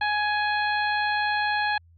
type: harmonic tone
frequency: 836 Hz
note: G#5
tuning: 11 cents sharp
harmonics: 1 / 2 / 3 / 4 / 5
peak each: -25 / -26 / -33 / -37 / -35 dBFS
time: 0.01-1.78 s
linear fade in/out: 5 ms
effects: added 84 Hz sine -52 dBFS peak until 1.97 s + AAC 64 kbps